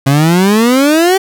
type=exponential sweep; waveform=30% pulse; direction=up; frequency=133.5 to 392 Hz; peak=-4 dBFS; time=0.06-1.18 s; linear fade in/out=10 ms; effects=none